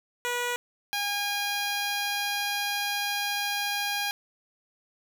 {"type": "tone pair in turn", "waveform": "10% pulse", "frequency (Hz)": [486, 814.3], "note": ["B4", "G#5"], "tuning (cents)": [-28, -34], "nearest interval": "major sixth", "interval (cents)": 894, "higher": "second", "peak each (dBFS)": -19, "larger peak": "neither", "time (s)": [[0.25, 0.56], [0.93, 4.11]], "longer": "second", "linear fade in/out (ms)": 0, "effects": []}